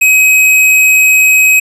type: tone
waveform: square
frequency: 2536 Hz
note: D#7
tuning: 32 cents sharp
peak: -5 dBFS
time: 0.01-1.6 s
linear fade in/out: 10 ms
effects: resampled to 32000 Hz